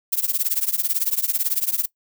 violet noise with tremolo, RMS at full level -18 dBFS, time 0.12-1.86 s, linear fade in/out 10 ms, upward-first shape triangle, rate 18 Hz, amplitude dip 100%, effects noise-tail reverb RT60 0.1 s tail -21 dB re dry

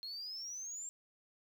sine exponential sweep, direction up, 4214 to 7490 Hz, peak -40 dBFS, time 0.03-0.89 s, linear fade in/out 0 ms, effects tanh soft clip ceiling -39 dBFS + 11-bit

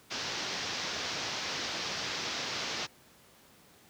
white low-pass noise, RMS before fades -36 dBFS, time 0.1-2.87 s, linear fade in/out 20 ms, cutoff 5900 Hz, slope 48 dB/octave, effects pink hiss -59 dBFS RMS until 3.89 s + high-pass 100 Hz 12 dB/octave

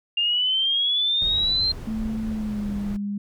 sine exponential sweep, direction up, 2794 to 4186 Hz, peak -19 dBFS, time 0.17-1.72 s, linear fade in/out 5 ms
brown noise, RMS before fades -34 dBFS, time 1.21-2.97 s, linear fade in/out 10 ms
sine tone with pitch glide, 220 to 202.9 Hz, A3 to G#3, 0 to -40 cents, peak -25 dBFS, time 1.87-3.18 s, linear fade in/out 5 ms, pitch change -140 cents, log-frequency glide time 2.27-2.73 s
effects none

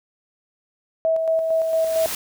sine tone with tremolo, 648 Hz, E5, 30 cents flat, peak -16 dBFS, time 1.05-2.06 s, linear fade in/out 0 ms, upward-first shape square, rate 4.4 Hz, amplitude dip 35%
white noise with exponential growth, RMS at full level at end -26 dBFS, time 1.18-2.15 s, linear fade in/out 2 ms, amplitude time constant 210 ms
effects none

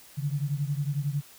sine beating tone pair, 140.1 / 151.1 Hz, C#3 / D3, +19 / +50 cents, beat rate 11 Hz, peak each -28 / -31 dBFS, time 0.17-1.22 s, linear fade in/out 20 ms, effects white hiss -52 dBFS RMS until 1.38 s

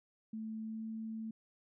sine tone with pitch glide, 220 to 221.8 Hz, A3 to A3, 0 to +14 cents, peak -39 dBFS, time 0.33-1.31 s, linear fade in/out 5 ms, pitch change +14 cents, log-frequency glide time 0.63-0.84 s, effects none

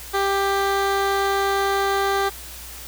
15% pulse tone with low-pass filter, 394.3 Hz, G4, 10 cents sharp, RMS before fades -21 dBFS, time 0.13-2.3 s, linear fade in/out 20 ms, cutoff 5200 Hz, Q 0.63, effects added 60 Hz sine -41 dBFS peak until 2.87 s + white hiss -38 dBFS RMS until 2.87 s

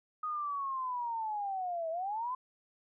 sine linear two-way sweep, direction down then up, 1251 to 638 to 1039 Hz, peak -33 dBFS, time 0.23-2.35 s, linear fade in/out 5 ms, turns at 1.9 s, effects none

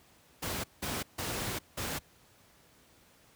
pink noise bursts at uneven times, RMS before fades -35 dBFS, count 4, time 0.42-0.64 / 0.82-1.03 / 1.18-1.59 / 1.77-1.99 s, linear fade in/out 10 ms, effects pink hiss -62 dBFS RMS until 3.35 s + high-pass 60 Hz 12 dB/octave

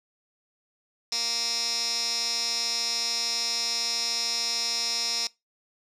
15% pulse tone with band-pass filter, 233.1 Hz, A#3, in tune, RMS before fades -28 dBFS, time 1.12-5.27 s, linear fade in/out 2 ms, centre 5200 Hz, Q 6, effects noise-tail reverb RT60 0.2 s tail -21 dB re dry

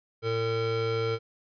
square tone pair together, 113.35 / 453.4 Hz, A#2 / A#4, -48 / -48 cents, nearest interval 2 octaves, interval 2400 cents, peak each -32 / -28 dBFS, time 0.22-1.19 s, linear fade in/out 50 ms, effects resampled to 11025 Hz

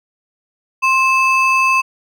triangle ring-modulated tone, 1836 Hz, A#6, 27 cents flat, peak -6 dBFS, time 0.82-1.82 s, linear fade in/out 20 ms, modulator 780 Hz, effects none

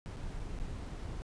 brown noise with dropouts, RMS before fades -40 dBFS, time 0.06-1.22 s, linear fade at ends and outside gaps 0 ms, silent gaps 0.163-0.169 / 0.394-0.399 / 0.588-0.599 s, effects resampled to 22050 Hz

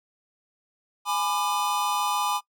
square chord, G# diminished, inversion none, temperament just, 830.6 / 996.7 / 1196.1 Hz, G#5 / B5 / D6, 0 / +16 / +31 cents, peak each -29 dBFS, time 1.05-2.41 s, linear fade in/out 50 ms, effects noise-tail reverb RT60 0.1 s tail -22 dB re dry

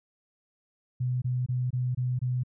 sine tone bursts, 125.5 Hz, B2, 28 cents sharp, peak -25 dBFS, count 6, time 1-2.435 s, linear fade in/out 10 ms, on 220 ms, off 23 ms, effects none

